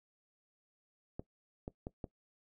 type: clicks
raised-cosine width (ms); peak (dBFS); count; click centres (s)
2; -27; 4; 1.195 / 1.679 / 1.869 / 2.042
effects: noise-tail reverb RT60 0.1 s tail -19 dB re dry